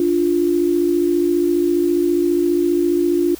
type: tone pair together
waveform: sine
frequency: 293.7 / 348.5 Hz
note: D4 / F4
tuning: 0 / -4 cents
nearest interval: minor third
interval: 296 cents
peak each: -19 / -15 dBFS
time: 0-3.35 s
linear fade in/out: 2 ms
effects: added 60 Hz sine -44 dBFS peak until 3.39 s + white hiss -40 dBFS RMS until 3.39 s